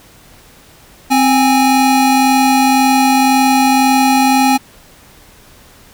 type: tone pair together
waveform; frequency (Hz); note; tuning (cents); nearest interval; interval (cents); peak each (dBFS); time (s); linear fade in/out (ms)
square; 261.6 / 826.7; C4 / G#5; 0 / -8; octave + minor sixth; 1992; -12; 1.1-4.58; 20
effects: pink hiss -43 dBFS RMS until 5.93 s